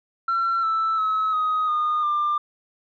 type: tone with pitch steps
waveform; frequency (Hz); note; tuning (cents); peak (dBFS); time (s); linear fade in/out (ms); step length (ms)
sine; 1355 / 1321 / 1287.8 / 1255.5 / 1224 / 1193.3; E6 / E6 / E6 / D#6 / D#6 / D6; +47 / +3 / -41 / +15 / -29 / +27; -18; 0.28-2.38; 5; 350
effects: tanh soft clip ceiling -17 dBFS